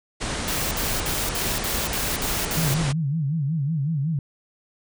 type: low-pass noise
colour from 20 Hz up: pink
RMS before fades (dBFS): -28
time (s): 0.2-2.93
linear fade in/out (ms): 20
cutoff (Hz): 9800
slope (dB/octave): 96
type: noise bursts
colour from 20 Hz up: white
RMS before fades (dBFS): -28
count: 8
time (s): 0.48-2.74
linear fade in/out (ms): 0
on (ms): 230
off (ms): 60
type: tone with vibrato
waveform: sine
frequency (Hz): 150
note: D3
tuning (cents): +37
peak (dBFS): -21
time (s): 2.57-4.19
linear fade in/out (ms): 2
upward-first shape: sine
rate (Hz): 5.4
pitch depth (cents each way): 180
effects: none

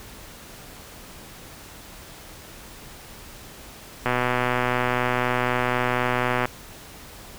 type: click train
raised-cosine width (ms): 0.5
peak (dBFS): -7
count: 298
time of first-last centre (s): 4.06-6.455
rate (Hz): 124
effects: pink hiss -43 dBFS RMS until 7.38 s

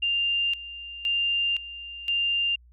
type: tone with tremolo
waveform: sine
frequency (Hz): 2794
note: F7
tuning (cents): 0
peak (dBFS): -22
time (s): 0.02-2.56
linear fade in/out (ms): 10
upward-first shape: square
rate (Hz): 0.97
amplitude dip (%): 80
effects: added 60 Hz sine -51 dBFS peak until 2.72 s

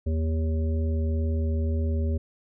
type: harmonic tone with a mistuned harmonic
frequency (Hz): 79.6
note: D#2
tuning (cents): +40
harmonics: 1 / 3 / 5 / 7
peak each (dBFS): -23 / -33 / -37 / -40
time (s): 0.06-2.18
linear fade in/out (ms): 10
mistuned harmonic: 3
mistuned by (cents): -15
effects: none

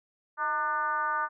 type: tone with frequency modulation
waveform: sine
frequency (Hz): 1200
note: D6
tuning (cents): +37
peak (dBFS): -26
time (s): 0.37-1.29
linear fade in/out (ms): 50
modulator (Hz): 287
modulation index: 1.2
effects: none

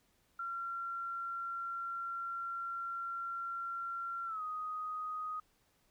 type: tone with pitch glide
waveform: sine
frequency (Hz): 1370 to 1249.1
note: F6 to D#6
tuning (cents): -34 to +6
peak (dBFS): -37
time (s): 0.39-5.4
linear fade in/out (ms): 5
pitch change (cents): -160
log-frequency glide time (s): 4.25-4.42
effects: pink hiss -73 dBFS RMS until 5.9 s

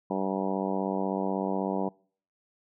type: harmonic tone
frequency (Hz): 96.2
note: G2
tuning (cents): -32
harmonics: 2 / 3 / 4 / 5 / 6 / 7 / 8 / 9 / 10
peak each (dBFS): -32 / -34 / -35 / -36 / -37 / -37 / -38 / -39 / -39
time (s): 0.1-1.89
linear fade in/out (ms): 5
effects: noise-tail reverb RT60 0.5 s tail -26 dB re dry

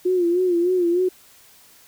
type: tone with vibrato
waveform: sine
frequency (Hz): 355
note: F4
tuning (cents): +28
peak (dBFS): -16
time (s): 0.05-1.09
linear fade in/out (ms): 10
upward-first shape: sine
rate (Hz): 3.3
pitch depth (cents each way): 75
effects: white hiss -51 dBFS RMS until 1.87 s

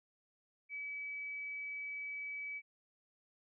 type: tone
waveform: sine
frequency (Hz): 2288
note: D7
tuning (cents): -46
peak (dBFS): -40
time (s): 0.69-2.62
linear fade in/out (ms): 50
effects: none

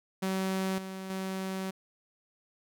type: tone with level steps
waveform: sawtooth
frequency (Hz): 190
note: F#3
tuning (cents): +46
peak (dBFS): -25 / -34 / -29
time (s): 0.22-1.71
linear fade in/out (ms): 10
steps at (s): 0.78 / 1.1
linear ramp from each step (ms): 2
effects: none

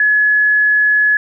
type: tone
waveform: sine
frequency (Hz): 1699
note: G#6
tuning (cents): +39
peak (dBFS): -9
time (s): 0-1.17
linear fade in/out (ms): 2
effects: none

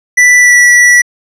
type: tone with pitch glide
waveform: square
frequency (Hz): 1975.5 to 1950.6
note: B6 to B6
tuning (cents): 0 to -22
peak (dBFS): -3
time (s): 0.17-1.02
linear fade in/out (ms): 10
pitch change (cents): -22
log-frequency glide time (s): 0.39-0.55
effects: low-pass 9000 Hz 12 dB/octave

